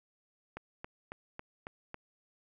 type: click train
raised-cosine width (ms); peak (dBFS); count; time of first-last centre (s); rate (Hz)
0.5; -26; 6; 0.57-1.944; 3.64
effects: none